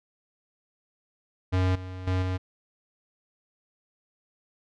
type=tone with level steps; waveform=square; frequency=92.5 Hz; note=F#2; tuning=in tune; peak=-22 / -36 / -24 / -27 dBFS; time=1.52-2.38 s; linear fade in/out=20 ms; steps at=1.75 / 2.07 / 2.22 s; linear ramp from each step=5 ms; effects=low-pass 4000 Hz 12 dB/octave